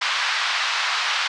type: band-pass noise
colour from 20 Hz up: pink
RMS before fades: -23 dBFS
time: 0.01-1.28 s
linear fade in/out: 10 ms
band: 1000 to 4900 Hz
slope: 24 dB/octave
effects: resampled to 22050 Hz